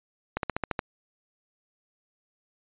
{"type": "slowing click train", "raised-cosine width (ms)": 0.5, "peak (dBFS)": -12, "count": 7, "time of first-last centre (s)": [0.37, 0.792], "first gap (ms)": 62, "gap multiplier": 1.05, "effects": ["resampled to 8000 Hz"]}